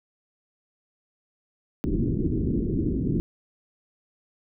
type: low-pass noise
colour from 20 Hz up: white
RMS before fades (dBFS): -25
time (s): 1.84-3.2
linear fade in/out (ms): 0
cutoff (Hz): 360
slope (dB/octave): 48
effects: none